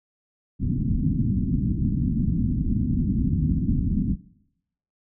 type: low-pass noise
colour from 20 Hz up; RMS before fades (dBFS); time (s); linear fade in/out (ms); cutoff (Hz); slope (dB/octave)
white; -23; 0.59-4.17; 50; 260; 48
effects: noise-tail reverb RT60 0.8 s tail -20 dB re dry